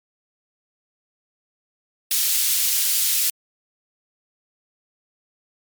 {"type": "high-pass noise", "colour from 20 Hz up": "white", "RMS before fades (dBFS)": -20, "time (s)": [2.11, 3.3], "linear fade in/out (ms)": 2, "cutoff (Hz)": 3100, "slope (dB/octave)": 12, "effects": ["MP3 96 kbps"]}